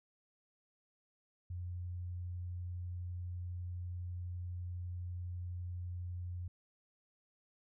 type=tone; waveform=sine; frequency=88.8 Hz; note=F2; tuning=29 cents sharp; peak=-39 dBFS; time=1.5-6.48 s; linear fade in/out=5 ms; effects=none